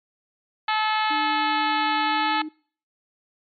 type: harmonic tone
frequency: 432.3 Hz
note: A4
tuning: 31 cents flat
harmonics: 2 / 3 / 4 / 5 / 6 / 7 / 8 / 9 / 10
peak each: -23 / -27 / -29 / -31 / -33 / -34 / -35 / -36 / -37 dBFS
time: 0.68-2.42 s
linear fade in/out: 5 ms
type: tone with pitch glide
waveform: sine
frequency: 301.7 to 308.4 Hz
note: D4 to D#4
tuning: +47 to -15 cents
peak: -30 dBFS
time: 1.1-2.49 s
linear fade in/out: 10 ms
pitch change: +38 cents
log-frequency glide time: 2.02-2.34 s
effects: noise-tail reverb RT60 0.5 s tail -26 dB re dry + MP3 48 kbps